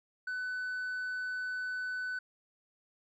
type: tone with hard clipping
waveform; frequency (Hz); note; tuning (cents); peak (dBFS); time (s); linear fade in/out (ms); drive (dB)
triangle; 1500; F#6; +23; -33; 0.27-2.19; 5; 1
effects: none